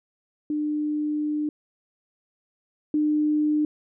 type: tone pair in turn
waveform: sine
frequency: 300 / 301.6 Hz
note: D4 / D4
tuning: +37 / +46 cents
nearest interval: unison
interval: 9 cents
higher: second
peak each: -23 / -19 dBFS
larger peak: second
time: 0.5-1.49 / 2.94-3.65 s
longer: first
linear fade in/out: 2 ms
effects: none